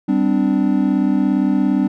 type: chord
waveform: triangle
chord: G suspended fourth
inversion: none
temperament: equal with one note detuned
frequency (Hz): 196 / 256.5 / 293.7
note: G3 / C4 / D4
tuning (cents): 0 / -34 / 0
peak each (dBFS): -16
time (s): 0.08-1.88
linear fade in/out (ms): 10
effects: none